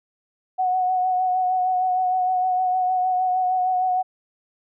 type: tone with vibrato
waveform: sine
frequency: 738 Hz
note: F#5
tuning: 5 cents flat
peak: -18 dBFS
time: 0.58-4.03 s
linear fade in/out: 20 ms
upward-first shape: sine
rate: 6.5 Hz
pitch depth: 24 cents each way
effects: none